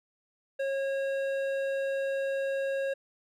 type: tone with hard clipping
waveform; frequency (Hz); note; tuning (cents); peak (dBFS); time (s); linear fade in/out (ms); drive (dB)
triangle; 545; C#5; -29; -30; 0.59-2.94; 10; 14
effects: none